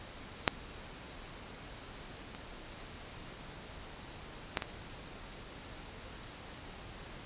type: clicks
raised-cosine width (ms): 0.3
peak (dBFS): -7 / -29 / -13 / -19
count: 4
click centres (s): 0.478 / 2.349 / 4.572 / 4.622
effects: pink hiss -48 dBFS RMS until 7.25 s + resampled to 8000 Hz